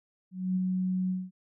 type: tone with ADSR envelope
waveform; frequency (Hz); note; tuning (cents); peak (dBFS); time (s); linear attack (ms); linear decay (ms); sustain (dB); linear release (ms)
sine; 185; F#3; 0; -24; 0.31-1.31; 250; 23; -2; 210
effects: none